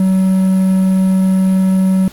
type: tone with quantisation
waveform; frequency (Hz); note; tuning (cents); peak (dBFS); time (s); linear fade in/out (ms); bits
triangle; 188.8; F#3; +35; -7; 0-2.08; 2; 6
effects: pink hiss -40 dBFS RMS until 2.12 s + AAC 64 kbps